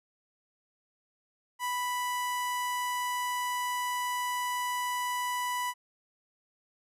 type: tone with notch filter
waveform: sawtooth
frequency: 987.8 Hz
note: B5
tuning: in tune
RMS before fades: -32 dBFS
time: 1.59-5.74 s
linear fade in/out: 50 ms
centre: 4300 Hz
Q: 1.9
effects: resampled to 32000 Hz